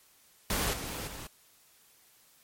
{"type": "noise with level steps", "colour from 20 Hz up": "pink", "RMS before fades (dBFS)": [-30, -38, -43], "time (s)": [0.5, 1.27], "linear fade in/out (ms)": 2, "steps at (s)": [0.73, 1.07], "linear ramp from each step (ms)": 5, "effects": ["white hiss -62 dBFS RMS until 2.43 s", "MP3 64 kbps"]}